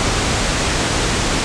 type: low-pass noise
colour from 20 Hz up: pink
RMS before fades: -18 dBFS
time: 0-1.44 s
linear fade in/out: 0 ms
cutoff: 8700 Hz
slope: 48 dB/octave
effects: none